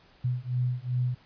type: beating tone pair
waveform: sine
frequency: 123.47 / 126.07 Hz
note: B2 / B2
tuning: 0 / +36 cents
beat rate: 2.6 Hz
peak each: -29 dBFS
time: 0.24-1.15 s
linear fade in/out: 10 ms
effects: pink hiss -59 dBFS RMS until 1.25 s + resampled to 11025 Hz